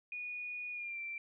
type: tone with pitch glide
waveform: sine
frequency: 2458 to 2350 Hz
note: D#7 to D7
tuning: -22 to +1 cents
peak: -39 dBFS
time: 0.12-1.18 s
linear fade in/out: 2 ms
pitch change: -77 cents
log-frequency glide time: 0.72-0.99 s
effects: none